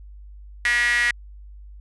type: tone with high-pass filter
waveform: sawtooth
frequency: 240.1 Hz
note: B3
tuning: 49 cents flat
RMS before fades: -20 dBFS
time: 0.65-1.11 s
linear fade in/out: 2 ms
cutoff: 1900 Hz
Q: 9.2
effects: added 50 Hz sine -39 dBFS peak until 1.8 s + resampled to 24000 Hz